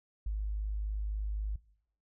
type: tone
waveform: sine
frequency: 51.91 Hz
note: G#1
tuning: in tune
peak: -31 dBFS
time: 0.26-1.56 s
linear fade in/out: 5 ms
effects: noise-tail reverb RT60 0.7 s tail -22 dB re dry